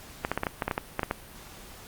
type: clicks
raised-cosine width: 0.5 ms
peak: -11 dBFS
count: 12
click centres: 0.249 / 0.316 / 0.376 / 0.434 / 0.468 / 0.622 / 0.68 / 0.712 / 0.779 / 0.994 / 1.032 / 1.111 s
effects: pink hiss -47 dBFS RMS until 1.87 s + Opus 48 kbps